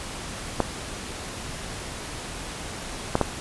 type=clicks; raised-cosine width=1 ms; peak=-5 dBFS; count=3; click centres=0.603 / 3.154 / 3.213 s; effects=pink hiss -35 dBFS RMS until 3.4 s + resampled to 24000 Hz